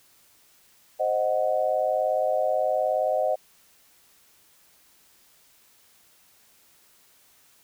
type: chord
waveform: sine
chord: C diminished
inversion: none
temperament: equal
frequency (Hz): 523.3 / 622.3 / 740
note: C5 / Eb5 / Gb5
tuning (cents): 0 / 0 / 0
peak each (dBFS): -27 / -24 / -27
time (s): 0.99-3.36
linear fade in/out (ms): 20
effects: white hiss -59 dBFS RMS until 7.63 s